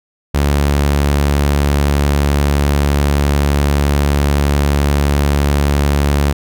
sawtooth tone, 71.6 Hz, D2, 43 cents flat, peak -7 dBFS, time 0.34-6.33 s, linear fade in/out 10 ms, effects none

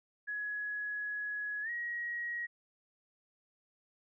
sine tone with pitch glide, 1681 to 1897.8 Hz, G#6 to A#6, +20 to +31 cents, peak -35 dBFS, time 0.27-2.47 s, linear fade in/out 20 ms, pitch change +211 cents, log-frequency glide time 1.62-1.7 s, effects none

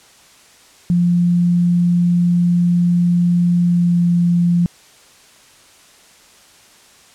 sine tone with pitch glide, 174.61 to 173.4 Hz, F3 to F3, 0 to -12 cents, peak -11 dBFS, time 0.9-4.66 s, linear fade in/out 0 ms, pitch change -12 cents, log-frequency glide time 3.63-4.03 s, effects white hiss -47 dBFS RMS until 7.14 s + low-pass 9000 Hz 12 dB/octave

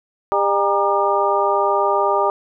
harmonic tone with a mistuned harmonic, 200.7 Hz, G3, 41 cents sharp, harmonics 2 / 3 / 4 / 5 / 6, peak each -21 / -21 / -21 / -21 / -21 dBFS, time 0.32-2.3 s, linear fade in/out 0 ms, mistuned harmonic 5, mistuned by -110 cents, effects none

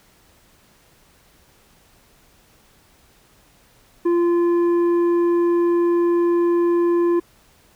sine tone with tanh clipping, 344.9 Hz, F4, 22 cents flat, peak -16 dBFS, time 4.05-7.2 s, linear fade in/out 10 ms, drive 7 dB, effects pink hiss -55 dBFS RMS until 7.75 s

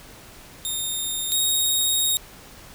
15% pulse tone pair in turn, 3674 / 3747 Hz, A#7 / A#7, -26 / +8 cents, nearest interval unison, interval 34 cents, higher second, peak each -18 / -12 dBFS, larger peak second, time 0.65-1.32 / 1.32-2.17 s, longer second, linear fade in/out 0 ms, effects pink hiss -45 dBFS RMS until 2.74 s

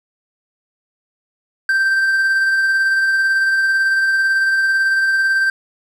triangle tone with tremolo, 1566 Hz, G6, 2 cents flat, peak -10 dBFS, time 1.69-5.5 s, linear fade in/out 2 ms, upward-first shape sine, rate 18 Hz, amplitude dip 25%, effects none

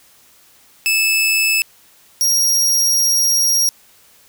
sawtooth tone pair in turn, 2617 / 5629 Hz, E7 / F8, -13 / +13 cents, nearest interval octave + minor second, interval 1326 cents, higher second, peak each -10 dBFS, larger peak neither, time 0.86-1.62 / 2.21-3.69 s, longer second, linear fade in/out 0 ms, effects white hiss -50 dBFS RMS until 4.28 s

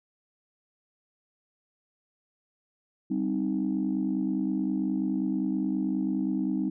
sine chord, C minor, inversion second, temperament equal, 196 / 261.6 / 311.1 Hz, G3 / C4 / Eb4, 0 / 0 / 0 cents, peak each -29 / -29 / -29 dBFS, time 3.1-6.7 s, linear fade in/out 10 ms, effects tanh soft clip ceiling -18 dBFS

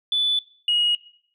sine tone pair in turn, 3479 / 2889 Hz, A7 / F#7, -20 / -42 cents, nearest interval minor third, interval 322 cents, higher first, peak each -18 / -16 dBFS, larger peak second, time 0.12-0.39 / 0.68-0.95 s, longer neither, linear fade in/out 2 ms, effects noise-tail reverb RT60 0.6 s tail -19 dB re dry + tanh soft clip ceiling -13 dBFS

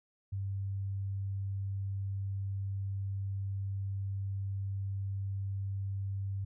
sine tone, 98 Hz, G2, in tune, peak -33 dBFS, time 0.32-6.45 s, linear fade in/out 10 ms, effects none

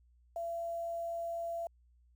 sine tone with quantisation, 676 Hz, E5, 43 cents sharp, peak -35 dBFS, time 0.36-1.67 s, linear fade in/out 2 ms, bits 10, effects added 60 Hz sine -63 dBFS peak until 2.15 s

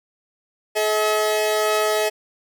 sawtooth tone pair together, 427.5 / 640.5 Hz, A4 / E5, -50 / -50 cents, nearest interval perfect fifth, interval 700 cents, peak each -17 dBFS, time 0.75-2.1 s, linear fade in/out 20 ms, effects none

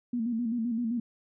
sine tone with vibrato, 233.1 Hz, A#3, in tune, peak -27 dBFS, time 0.13-1 s, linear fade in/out 5 ms, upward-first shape square, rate 7.7 Hz, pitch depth 69 cents each way, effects none

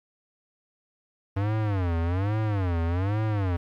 square tone with vibrato, 95.2 Hz, F#2, 50 cents sharp, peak -24 dBFS, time 1.36-3.57 s, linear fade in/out 10 ms, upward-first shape sine, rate 1.2 Hz, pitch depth 240 cents each way, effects low-pass 2000 Hz 12 dB/octave + 10-bit

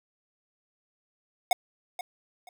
square tone with echo, 727 Hz, F#5, 31 cents flat, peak -20 dBFS, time 1.51-1.53 s, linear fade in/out 2 ms, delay 480 ms, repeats 2, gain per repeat -13 dB, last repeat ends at 2.49 s, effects none

